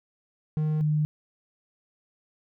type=tone pair in turn; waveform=triangle / sine; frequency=154 / 151.7 Hz; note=D#3 / D#3; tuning=-17 / -44 cents; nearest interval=unison; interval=27 cents; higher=first; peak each=-21 dBFS; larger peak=neither; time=0.57-0.81 / 0.81-1.05 s; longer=neither; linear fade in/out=0 ms; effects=none